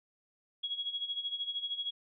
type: tone with tremolo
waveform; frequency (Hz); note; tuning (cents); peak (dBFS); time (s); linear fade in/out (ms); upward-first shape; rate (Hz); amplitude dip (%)
sine; 3322; G#7; 0; -31; 0.63-1.91; 10; sine; 13; 75
effects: none